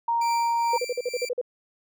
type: tone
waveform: sine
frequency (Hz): 932.3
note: A#5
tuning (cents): 0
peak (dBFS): -21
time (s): 0.08-0.78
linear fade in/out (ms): 5
type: tone with tremolo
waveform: 20% pulse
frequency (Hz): 2349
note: D7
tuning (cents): 0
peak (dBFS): -26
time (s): 0.21-1.29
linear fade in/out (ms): 5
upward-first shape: triangle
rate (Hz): 2.2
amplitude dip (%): 75
type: tone bursts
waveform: sine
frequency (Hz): 493.9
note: B4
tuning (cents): 0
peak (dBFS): -23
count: 9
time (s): 0.73-1.414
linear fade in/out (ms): 5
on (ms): 36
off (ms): 45
effects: none